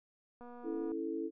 click train, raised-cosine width 1 ms, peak -39 dBFS, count 124, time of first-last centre 0.41-0.918 s, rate 242 Hz
sine chord, A major, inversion first, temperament equal, 277.2 / 329.6 / 440 Hz, C#4 / E4 / A4, 0 / 0 / 0 cents, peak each -42 / -37 / -40 dBFS, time 0.63-1.31 s, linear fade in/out 50 ms
effects none

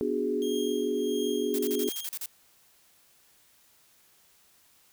sine chord, G# half-diminished seventh, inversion first, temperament equal, 246.9 / 293.7 / 370 / 415.3 Hz, B3 / D4 / F#4 / G#4, 0 / 0 / 0 / 0 cents, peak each -33 / -33 / -32 / -29 dBFS, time 0.01-1.89 s, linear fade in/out 0 ms
sawtooth tone with tremolo, 3235 Hz, G#7, 46 cents flat, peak -33 dBFS, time 0.42-2.07 s, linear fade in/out 0 ms, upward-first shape triangle, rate 1.5 Hz, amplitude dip 80%
blue noise bursts, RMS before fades -35 dBFS, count 9, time 1.54-2.258 s, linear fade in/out 0 ms, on 46 ms, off 38 ms
effects white hiss -62 dBFS RMS until 4.92 s

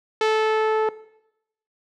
sawtooth tone with low-pass filter sweep, 436.4 Hz, A4, 14 cents flat, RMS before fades -20 dBFS, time 0.21-0.89 s, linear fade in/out 2 ms, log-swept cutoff 4200 to 1200 Hz, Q 0.84, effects noise-tail reverb RT60 0.8 s tail -18 dB re dry

